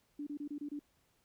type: tone bursts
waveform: sine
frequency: 291.7 Hz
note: D4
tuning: 12 cents flat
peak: -38 dBFS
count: 6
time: 0.19-0.793 s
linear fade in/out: 5 ms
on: 78 ms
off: 27 ms
effects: pink hiss -74 dBFS RMS until 1.24 s